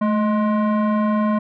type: tone with frequency modulation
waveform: sine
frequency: 216 Hz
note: A3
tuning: 32 cents flat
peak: -13 dBFS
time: 0.01-1.39 s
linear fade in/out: 10 ms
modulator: 840 Hz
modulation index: 0.74
effects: tanh soft clip ceiling -15 dBFS